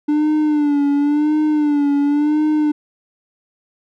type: tone with vibrato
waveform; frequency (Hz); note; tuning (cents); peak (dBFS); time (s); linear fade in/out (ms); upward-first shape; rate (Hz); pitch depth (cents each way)
triangle; 295.1; D4; +8; -11; 0.08-2.72; 10; sine; 0.94; 64
effects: none

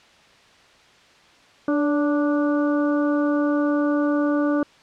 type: harmonic tone with a mistuned harmonic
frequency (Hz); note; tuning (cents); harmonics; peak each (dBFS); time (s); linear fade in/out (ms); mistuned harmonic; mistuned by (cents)
293.7; D4; 0; 1 / 2 / 3 / 4 / 5; -19 / -25 / -37 / -31 / -33; 1.68-4.63; 2; 2; -30
effects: white hiss -52 dBFS RMS until 4.82 s + low-pass 4000 Hz 12 dB/octave

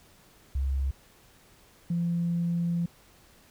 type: tone pair in turn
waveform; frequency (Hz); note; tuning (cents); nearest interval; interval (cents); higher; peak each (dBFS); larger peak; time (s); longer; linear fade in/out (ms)
sine; 67.7 / 171.14; C#2 / F3; -40 / -35; octave + major third; 1605; second; -24; neither; 0.55-0.91 / 1.9-2.86; second; 5
effects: tanh soft clip ceiling -20 dBFS + pink hiss -58 dBFS RMS until 3.5 s

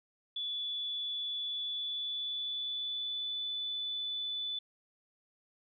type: tone with pitch glide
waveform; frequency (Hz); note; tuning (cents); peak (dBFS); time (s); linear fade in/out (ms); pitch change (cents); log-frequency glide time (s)
sine; 3444 to 3488; A7 to A7; -38 to -16; -34; 0.36-4.59; 5; +22; 1.42-3.38
effects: none

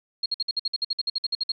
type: tone bursts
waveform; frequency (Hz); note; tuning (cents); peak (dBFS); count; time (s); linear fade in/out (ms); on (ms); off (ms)
sine; 4265; C8; +32; -22; 16; 0.23-1.519; 5; 29; 55
effects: none

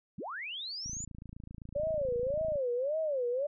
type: linear sweep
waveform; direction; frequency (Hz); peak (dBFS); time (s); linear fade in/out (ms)
sine; up; 117.3 to 7180; -37; 0.18-1.05; 5
type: click train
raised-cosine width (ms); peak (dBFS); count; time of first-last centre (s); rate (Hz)
5; -33; 48; 0.86-2.557; 27.7
type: tone with vibrato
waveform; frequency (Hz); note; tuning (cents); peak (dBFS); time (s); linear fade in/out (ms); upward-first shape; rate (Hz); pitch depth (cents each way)
sine; 554.4; C#5; 0; -29; 1.75-3.47; 10; sine; 1.8; 250
effects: none

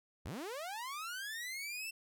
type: linear sweep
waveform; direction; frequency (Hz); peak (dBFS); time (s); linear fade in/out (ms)
sawtooth; up; 51.1 to 2699; -37; 0.25-1.91; 10
effects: none

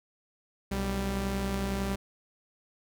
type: tone pair together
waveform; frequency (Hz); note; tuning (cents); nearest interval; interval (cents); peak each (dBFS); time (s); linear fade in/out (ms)
sawtooth; 61.8 / 196.2; B1 / G3; +2 / +2; octave + minor sixth; 2000; -29 / -27; 0.71-1.96; 10
effects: none

